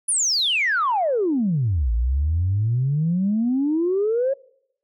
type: exponential two-way sweep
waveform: sine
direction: down then up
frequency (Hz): 10250 to 54.7 to 556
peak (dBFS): -17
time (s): 0.08-4.34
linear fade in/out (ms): 10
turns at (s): 1.92
effects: noise-tail reverb RT60 0.8 s tail -26 dB re dry + tanh soft clip ceiling -13 dBFS